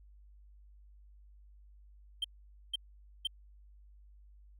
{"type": "tone bursts", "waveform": "triangle", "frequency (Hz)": 3140, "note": "G7", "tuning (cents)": 2, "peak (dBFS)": -29, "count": 3, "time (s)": [2.22, 3.272], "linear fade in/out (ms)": 5, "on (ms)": 24, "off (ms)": 490, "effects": ["added 50 Hz sine -55 dBFS peak until 4.59 s"]}